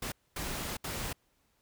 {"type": "noise bursts at uneven times", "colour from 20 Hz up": "pink", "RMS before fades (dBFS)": -37, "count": 3, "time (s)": [[0.02, 0.12], [0.36, 0.77], [0.84, 1.13]], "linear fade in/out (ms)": 5, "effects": ["pink hiss -73 dBFS RMS until 1.61 s"]}